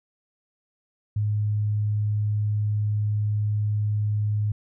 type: tone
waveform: sine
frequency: 105.1 Hz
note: G#2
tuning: 21 cents sharp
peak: -21 dBFS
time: 1.16-4.52 s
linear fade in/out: 5 ms
effects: none